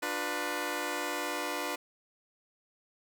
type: chord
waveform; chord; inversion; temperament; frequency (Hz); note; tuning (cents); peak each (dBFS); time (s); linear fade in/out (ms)
10% pulse; B diminished; first; just; 296.3 / 355.6 / 493.9; D4 / F4 / B4; +15 / +31 / 0; -28 / -29 / -28; 0.02-1.76; 10
effects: none